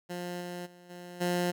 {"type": "tone with level steps", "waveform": "15% pulse", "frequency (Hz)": 176.8, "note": "F3", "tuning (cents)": 22, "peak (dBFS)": [-29, -31, -46, -37, -21], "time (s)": [0.09, 1.52], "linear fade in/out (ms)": 20, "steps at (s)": [0.4, 0.65, 0.89, 1.2], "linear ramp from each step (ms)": 20, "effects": []}